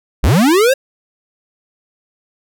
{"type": "linear sweep", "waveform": "square", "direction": "up", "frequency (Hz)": [40, 554.4], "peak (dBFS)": -9, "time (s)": [0.23, 0.74], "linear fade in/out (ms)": 10, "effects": []}